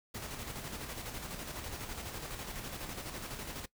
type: noise with tremolo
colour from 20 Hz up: pink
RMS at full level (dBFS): -41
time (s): 0.14-3.66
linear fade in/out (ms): 10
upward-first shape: square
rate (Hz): 12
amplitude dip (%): 40
effects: noise-tail reverb RT60 0.1 s tail -20 dB re dry